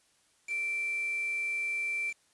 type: tone with quantisation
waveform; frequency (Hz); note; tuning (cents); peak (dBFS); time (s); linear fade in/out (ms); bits
sine; 2344; D7; -4; -30; 0.47-2.14; 50; 7
effects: white hiss -68 dBFS RMS until 2.33 s + resampled to 24000 Hz